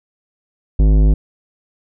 sine tone with tanh clipping, 51.91 Hz, G#1, in tune, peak -10 dBFS, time 0.79-1.14 s, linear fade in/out 5 ms, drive 15 dB, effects none

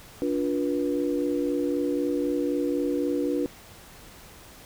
sine tone cluster, 289.2 / 353.1 / 483.9 Hz, D4 / F4 / B4, -27 / +19 / -35 cents, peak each -26 / -29 / -29 dBFS, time 0.22-3.46 s, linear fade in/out 0 ms, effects pink hiss -48 dBFS RMS until 4.65 s

